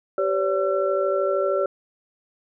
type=tone cluster; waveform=sine; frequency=389.4 / 518 / 571 / 1350 Hz; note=G4 / C5 / D5 / E6; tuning=-12 / -17 / -49 / +41 cents; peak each=-24 / -29 / -22 / -29 dBFS; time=0.18-1.66 s; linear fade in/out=2 ms; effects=none